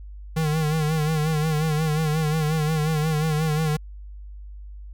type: tone with vibrato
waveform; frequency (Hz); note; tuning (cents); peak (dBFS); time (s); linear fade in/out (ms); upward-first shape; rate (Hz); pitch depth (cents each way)
square; 155.2; D#3; -4; -21; 0.36-3.77; 10; sine; 5.6; 63
effects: added 50 Hz sine -36 dBFS peak until 4.93 s